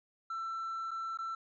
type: tone with dropouts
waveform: triangle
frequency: 1338 Hz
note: E6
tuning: 25 cents sharp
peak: -33 dBFS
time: 0.3-1.35 s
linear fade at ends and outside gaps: 5 ms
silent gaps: 0.909-0.913 / 1.174-1.187 s
effects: tanh soft clip ceiling -30 dBFS + resampled to 16000 Hz